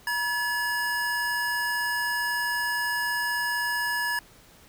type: tone pair together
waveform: square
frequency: 959 / 1707.1 Hz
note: A#5 / G#6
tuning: +49 / +47 cents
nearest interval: minor seventh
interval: 998 cents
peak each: -32 / -27 dBFS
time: 0.07-4.19 s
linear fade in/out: 2 ms
effects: pink hiss -54 dBFS RMS until 4.68 s